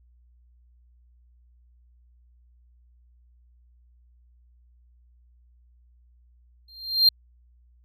triangle tone with exponential growth, 4186 Hz, C8, in tune, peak -10 dBFS, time 6.68-7.09 s, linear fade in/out 5 ms, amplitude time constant 88 ms, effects added 60 Hz sine -55 dBFS peak until 7.84 s

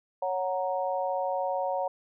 sine chord, F# major, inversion second, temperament equal with one note detuned, 554.4 / 737 / 932.3 Hz, C#5 / F#5 / A#5, 0 / -7 / 0 cents, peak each -30 / -31 / -33 dBFS, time 0.22-1.88 s, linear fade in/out 5 ms, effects none

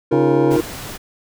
triangle chord, Eb suspended second, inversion none, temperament just, 311.1 / 350 / 466.7 Hz, Eb4 / F4 / Bb4, 0 / +4 / +2 cents, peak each -16 dBFS, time 0.11-0.61 s, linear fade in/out 10 ms
harmonic tone, 137.7 Hz, C#3, 11 cents flat, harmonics 1 / 2 / 3 / 4 / 5 / 6 / 7, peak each -21 / -24 / -26 / -27 / -28 / -29 / -29 dBFS, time 0.12-0.57 s, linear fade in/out 5 ms
pink noise, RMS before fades -31 dBFS, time 0.5-0.98 s, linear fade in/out 20 ms
effects none

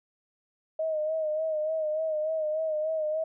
sine tone with vibrato, 625 Hz, D#5, 8 cents sharp, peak -26 dBFS, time 0.79-3.24 s, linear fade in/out 5 ms, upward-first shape sine, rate 3.4 Hz, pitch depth 47 cents each way, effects none

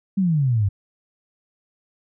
sine exponential sweep, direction down, 201.8 to 94.8 Hz, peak -16 dBFS, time 0.17-0.69 s, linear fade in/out 10 ms, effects none

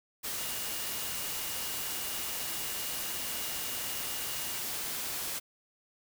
sine tone in noise, 2860 Hz, F7, 41 cents sharp, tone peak -46 dBFS, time 0.37-4.6 s, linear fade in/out 20 ms, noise white, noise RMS -36 dBFS, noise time 0.23-5.4 s, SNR -13 dB, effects none

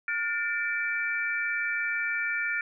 sine tone cluster, 1425 / 1787 / 2324 Hz, F6 / A6 / D7, +34 / +26 / -19 cents, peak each -31 dBFS, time 0.08-2.61 s, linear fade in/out 2 ms, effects none

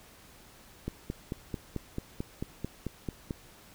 click train, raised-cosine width 3 ms, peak -20 dBFS, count 12, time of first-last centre 0.88-3.308 s, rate 4.53 Hz, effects pink hiss -55 dBFS RMS until 3.74 s

